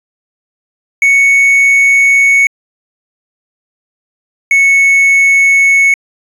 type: tone pair in turn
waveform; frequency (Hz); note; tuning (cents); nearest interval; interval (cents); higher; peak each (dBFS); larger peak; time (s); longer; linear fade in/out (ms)
triangle; 2219 / 2208; C#7 / C#7; +1 / -7; unison; 8; first; -3; neither; 1.02-2.47 / 4.51-5.94; first; 2
effects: resampled to 32000 Hz